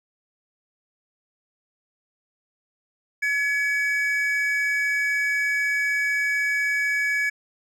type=tone pair together; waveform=triangle; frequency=1694.5 / 2268 Hz; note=G#6 / C#7; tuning=+34 / +39 cents; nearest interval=perfect fourth; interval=505 cents; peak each=-22 dBFS; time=3.22-7.3 s; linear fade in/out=10 ms; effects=none